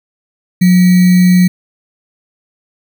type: tone with sample-and-hold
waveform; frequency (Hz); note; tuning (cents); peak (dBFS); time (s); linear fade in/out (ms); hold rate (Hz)
sine; 180.7; F#3; -41; -4; 0.61-1.48; 10; 2100
effects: none